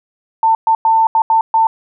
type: tone bursts at uneven times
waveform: sine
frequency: 895 Hz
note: A5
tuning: 29 cents sharp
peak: -8 dBFS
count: 6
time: 0.43-0.55 / 0.67-0.75 / 0.85-1.07 / 1.15-1.22 / 1.3-1.41 / 1.54-1.67 s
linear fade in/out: 2 ms
effects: none